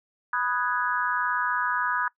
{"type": "chord", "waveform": "sine", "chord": "G# minor seventh", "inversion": "first", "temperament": "equal", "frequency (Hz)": [987.8, 1244.5, 1480, 1661.2], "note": ["B5", "D#6", "F#6", "G#6"], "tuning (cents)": [0, 0, 0, 0], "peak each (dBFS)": -29, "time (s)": [0.33, 2.08], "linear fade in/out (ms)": 2, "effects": ["noise-tail reverb RT60 0.1 s tail -22 dB re dry"]}